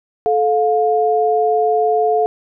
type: tone pair together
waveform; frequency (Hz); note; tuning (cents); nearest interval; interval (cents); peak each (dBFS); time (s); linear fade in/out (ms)
sine; 435 / 708.5; A4 / F5; -20 / +25; minor sixth; 845; -15; 0.26-2.26; 0
effects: none